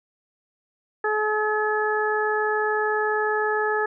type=harmonic tone; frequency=426.9 Hz; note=G#4; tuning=48 cents sharp; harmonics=1 / 2 / 3 / 4; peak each=-24 / -27 / -29 / -26 dBFS; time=1.04-3.86 s; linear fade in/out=5 ms; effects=none